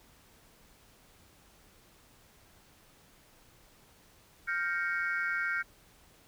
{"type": "chord", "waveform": "sine", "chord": "G half-diminished seventh", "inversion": "third", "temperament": "equal", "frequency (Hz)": [1396.9, 1568, 1864.7, 2217], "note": ["F6", "G6", "Bb6", "Db7"], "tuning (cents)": [0, 0, 0, 0], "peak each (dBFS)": [-33, -33, -37, -37], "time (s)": [4.47, 5.63], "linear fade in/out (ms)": 20, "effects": ["tanh soft clip ceiling -21 dBFS", "pink hiss -61 dBFS RMS until 6.27 s"]}